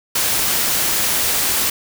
white noise, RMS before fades -18 dBFS, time 0.15-1.7 s, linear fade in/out 5 ms, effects none

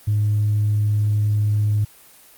triangle tone with tanh clipping, 105 Hz, G#2, 19 cents sharp, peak -16 dBFS, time 0.07-1.85 s, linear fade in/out 10 ms, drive 5 dB, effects white hiss -48 dBFS RMS until 2.37 s + Opus 24 kbps

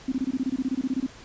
sine tone bursts, 261.6 Hz, C4, in tune, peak -22 dBFS, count 16, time 0.08-1.065 s, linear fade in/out 5 ms, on 40 ms, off 23 ms, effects pink hiss -47 dBFS RMS until 1.24 s + resampled to 16000 Hz

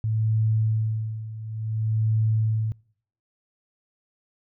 sine tone with tremolo, 109.9 Hz, A2, 2 cents flat, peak -18 dBFS, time 0.04-2.72 s, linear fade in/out 0 ms, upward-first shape sine, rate 0.57 Hz, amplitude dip 80%, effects noise-tail reverb RT60 0.6 s tail -26 dB re dry

